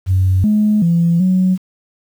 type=tone with pitch steps; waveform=sine; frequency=93.6 / 211.6 / 169.6 / 185.4 Hz; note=F#2 / G#3 / E3 / F#3; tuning=+20 / +33 / +50 / +4 cents; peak=-9 dBFS; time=0.06-1.58 s; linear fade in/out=50 ms; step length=380 ms; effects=tanh soft clip ceiling -5 dBFS + 7-bit